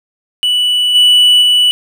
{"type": "tone with level steps", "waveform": "triangle", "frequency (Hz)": 2960, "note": "F#7", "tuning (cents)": 0, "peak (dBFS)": [-8, -3, -5], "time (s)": [0.43, 1.71], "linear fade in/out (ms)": 0, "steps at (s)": [0.94, 1.41], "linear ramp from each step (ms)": 20, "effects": []}